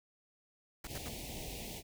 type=noise bursts; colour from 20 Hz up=pink; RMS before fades=-43 dBFS; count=3; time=0.84-1.087 s; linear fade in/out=5 ms; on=33 ms; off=74 ms
type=band-stop noise; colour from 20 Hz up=pink; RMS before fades=-44 dBFS; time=0.86-1.83 s; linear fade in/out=50 ms; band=840 to 2100 Hz; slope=48 dB/octave
effects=none